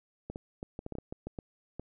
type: clicks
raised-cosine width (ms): 2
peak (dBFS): -25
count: 12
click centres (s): 0.3 / 0.359 / 0.629 / 0.791 / 0.864 / 0.923 / 0.953 / 0.985 / 1.125 / 1.27 / 1.388 / 1.796
effects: none